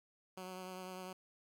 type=tone with vibrato; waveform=10% pulse; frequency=185 Hz; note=F#3; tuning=in tune; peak=-37 dBFS; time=0.37-1.13 s; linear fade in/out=5 ms; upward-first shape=sine; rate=10 Hz; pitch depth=20 cents each way; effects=12-bit